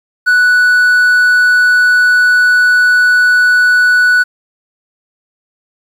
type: tone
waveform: triangle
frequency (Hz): 1480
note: F#6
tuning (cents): 0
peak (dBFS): -4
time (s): 0.26-4.24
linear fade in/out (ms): 20
effects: 7-bit